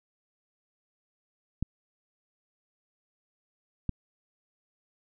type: clicks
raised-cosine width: 5 ms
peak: -16 dBFS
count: 2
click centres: 1.626 / 3.893 s
effects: none